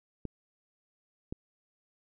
clicks, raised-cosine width 3 ms, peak -23 dBFS, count 2, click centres 0.253 / 1.325 s, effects none

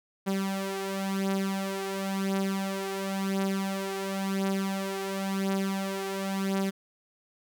sawtooth beating tone pair, 193.8 / 194.75 Hz, G3 / G3, -20 / -11 cents, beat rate 0.95 Hz, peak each -26 / -29 dBFS, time 0.26-6.71 s, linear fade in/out 20 ms, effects none

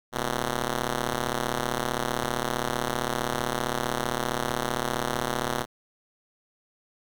5% pulse ring-modulated tone, 121.7 Hz, B2, 25 cents flat, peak -12 dBFS, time 0.12-5.66 s, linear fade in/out 50 ms, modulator 104 Hz, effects none

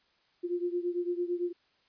sine beating tone pair, 349.2 / 358.1 Hz, F4 / F4, 0 / +43 cents, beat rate 8.9 Hz, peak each -31 / -34 dBFS, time 0.43-1.53 s, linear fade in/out 20 ms, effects white hiss -69 dBFS RMS until 1.88 s + resampled to 11025 Hz

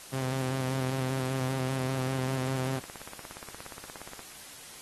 sawtooth tone with vibrato, 131 Hz, C3, 2 cents sharp, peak -26 dBFS, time 0.12-2.8 s, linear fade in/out 20 ms, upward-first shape square, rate 5.1 Hz, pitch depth 25 cents each way
click train, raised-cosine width 0.5 ms, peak -27 dBFS, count 41, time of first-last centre 1.84-4.193 s, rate 17 Hz
effects white hiss -47 dBFS RMS until 4.81 s + AAC 32 kbps

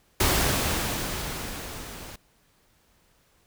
pink noise with level ramp, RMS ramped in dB -21 to -42 dBFS, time 0.2-2.16 s, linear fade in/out 5 ms, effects pink hiss -64 dBFS RMS until 3.46 s

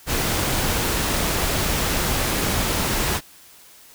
pink noise, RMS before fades -22 dBFS, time 0.06-3.21 s, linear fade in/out 50 ms, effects white hiss -48 dBFS RMS until 3.94 s

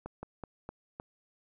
slowing click train, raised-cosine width 1 ms, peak -26 dBFS, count 5, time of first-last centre 0.06-0.999 s, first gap 170 ms, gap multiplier 1.22, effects none

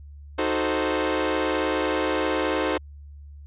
sawtooth chord, D# diminished seventh, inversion none, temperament equal, 311.1 / 370 / 440 / 523.3 Hz, D#4 / F#4 / A4 / C5, 0 / 0 / 0 / 0 cents, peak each -23 / -25 / -25 / -23 dBFS, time 0.38-2.78 s, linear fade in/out 10 ms, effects added 72 Hz sine -40 dBFS peak until 3.46 s + resampled to 8000 Hz

